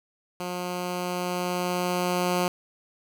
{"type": "tone with level ramp", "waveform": "10% pulse", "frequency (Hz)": 179, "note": "F3", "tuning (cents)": 43, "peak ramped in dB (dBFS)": [-22, -14], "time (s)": [0.4, 2.48], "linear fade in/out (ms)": 2, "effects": []}